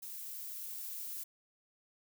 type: noise with level ramp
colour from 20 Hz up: violet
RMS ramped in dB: -45 to -42 dBFS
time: 0.02-1.24 s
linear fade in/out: 10 ms
effects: none